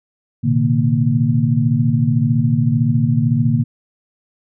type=tone cluster; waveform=sine; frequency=115.3 / 129.1 / 150.9 / 232.9 Hz; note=A#2 / C3 / D3 / A#3; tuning=-19 / -23 / +47 / -1 cents; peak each=-18 dBFS; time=0.43-3.64 s; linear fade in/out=20 ms; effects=none